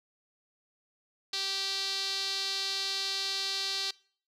sawtooth tone with band-pass filter, 389.8 Hz, G4, 10 cents flat, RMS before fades -33 dBFS, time 1.33-3.91 s, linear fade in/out 5 ms, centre 4300 Hz, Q 4.3, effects noise-tail reverb RT60 0.5 s tail -24 dB re dry

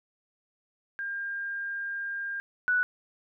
sine tone pair in turn, 1604 / 1479.7 Hz, G6 / F#6, +39 / 0 cents, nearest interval minor second, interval 139 cents, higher first, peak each -31 / -22 dBFS, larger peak second, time 0.99-2.4 / 2.68-2.83 s, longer first, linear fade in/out 0 ms, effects none

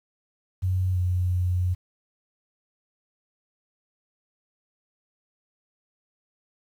sine tone with pitch glide, 92.5 to 90.18 Hz, F#2 to F#2, 0 to -44 cents, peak -21 dBFS, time 0.62-1.75 s, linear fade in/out 20 ms, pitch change -44 cents, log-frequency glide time 0.92-0.98 s, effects 9-bit

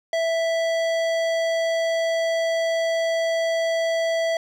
sine tone with hard clipping, 659.3 Hz, E5, in tune, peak -22 dBFS, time 0.13-4.37 s, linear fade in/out 2 ms, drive 15 dB, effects none

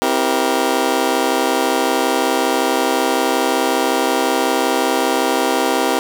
20% pulse chord, C dominant seventh, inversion none, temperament just, 261.6 / 327 / 392.4 / 470.9 Hz, C4 / E4 / G4 / Bb4, 0 / -14 / +2 / +18 cents, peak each -16 dBFS, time 0.02-5.99 s, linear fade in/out 0 ms, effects none

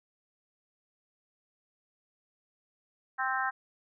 harmonic tone, 261.6 Hz, C4, in tune, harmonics 3 / 4 / 5 / 6 / 7, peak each -34 / -35 / -35 / -33 / -37 dBFS, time 3.18-3.51 s, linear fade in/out 20 ms, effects none

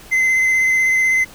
triangle tone with vibrato, 2057 Hz, C7, 30 cents flat, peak -11 dBFS, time 0.11-1.25 s, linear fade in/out 20 ms, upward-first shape square, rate 16 Hz, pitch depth 12 cents each way, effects pink hiss -41 dBFS RMS until 1.34 s

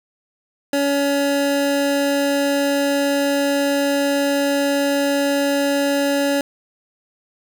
square tone pair together, 281.8 / 563.6 Hz, C#4 / C#5, +29 / +29 cents, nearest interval octave, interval 1200 cents, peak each -20 dBFS, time 0.73-6.41 s, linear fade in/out 2 ms, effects none

